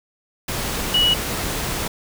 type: tone in noise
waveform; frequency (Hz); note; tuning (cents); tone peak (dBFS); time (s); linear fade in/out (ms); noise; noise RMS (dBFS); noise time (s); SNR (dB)
sine; 2928; F#7; -19; -14; 0.94-1.14; 5; pink; -25; 0.48-1.88; +8
effects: none